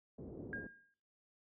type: low-pass noise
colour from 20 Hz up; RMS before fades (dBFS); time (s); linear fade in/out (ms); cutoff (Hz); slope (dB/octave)
white; -48; 0.18-0.67; 5; 420; 24
type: tone with exponential decay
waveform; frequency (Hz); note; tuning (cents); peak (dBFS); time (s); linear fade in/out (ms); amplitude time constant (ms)
sine; 1619; G#6; -45; -38; 0.53-0.94; 1; 87
effects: noise-tail reverb RT60 0.5 s tail -20 dB re dry + high-pass 60 Hz 12 dB/octave